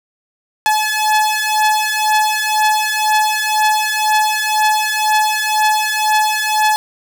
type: beating tone pair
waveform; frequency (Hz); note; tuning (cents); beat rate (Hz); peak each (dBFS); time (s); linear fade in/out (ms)
sawtooth; 856 / 858; A5 / A5; -48 / -44; 2; -12; 0.66-6.76; 0
effects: none